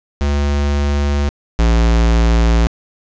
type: tone pair in turn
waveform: square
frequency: 71.7 / 57.06 Hz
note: D2 / A#1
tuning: -41 / -36 cents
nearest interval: major third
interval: 395 cents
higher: first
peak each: -14 / -10 dBFS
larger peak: second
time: 0.21-1.29 / 1.59-2.67 s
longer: neither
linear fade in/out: 0 ms
effects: resampled to 16000 Hz + 7-bit